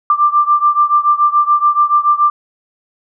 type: beating tone pair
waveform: sine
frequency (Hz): 1181 / 1188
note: D6 / D6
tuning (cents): +9 / +20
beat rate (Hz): 7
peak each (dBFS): -11 / -13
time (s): 0.1-2.3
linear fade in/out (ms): 2
effects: none